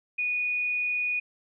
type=tone; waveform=sine; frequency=2466 Hz; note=D#7; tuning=16 cents flat; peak=-25 dBFS; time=0.18-1.2 s; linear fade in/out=10 ms; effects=none